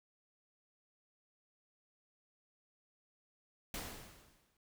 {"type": "noise with exponential decay", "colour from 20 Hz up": "pink", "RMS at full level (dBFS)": -40, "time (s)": [3.74, 4.57], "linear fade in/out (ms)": 2, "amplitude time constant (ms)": 180, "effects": []}